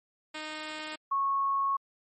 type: tone pair in turn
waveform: 5% pulse / sine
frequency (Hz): 308.6 / 1099.7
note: D#4 / C#6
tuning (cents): -14 / -14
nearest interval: octave + minor seventh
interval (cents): 2200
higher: second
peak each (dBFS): -25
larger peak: neither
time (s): 0.34-0.96 / 1.11-1.77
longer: second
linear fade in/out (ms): 10
effects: MP3 32 kbps